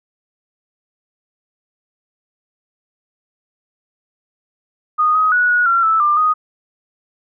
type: tone with pitch steps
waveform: sine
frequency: 1235 / 1261 / 1466 / 1456 / 1368 / 1314 / 1193 / 1245 Hz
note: D#6 / D#6 / F#6 / F#6 / F6 / E6 / D6 / D#6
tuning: -13 / +23 / -16 / -28 / -36 / -6 / +27 / +1 cents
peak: -11 dBFS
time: 4.98-6.34 s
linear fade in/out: 20 ms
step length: 170 ms
effects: none